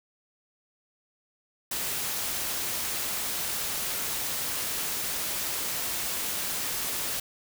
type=noise; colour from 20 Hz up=white; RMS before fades=-31 dBFS; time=1.71-7.2 s; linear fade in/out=5 ms; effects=none